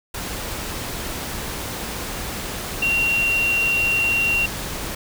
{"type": "tone in noise", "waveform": "sine", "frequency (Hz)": 2752, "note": "F7", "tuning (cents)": -26, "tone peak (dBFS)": -17, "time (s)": [2.82, 4.46], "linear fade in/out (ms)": 5, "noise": "pink", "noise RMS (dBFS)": -29, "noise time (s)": [0.14, 4.95], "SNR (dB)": 9, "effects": []}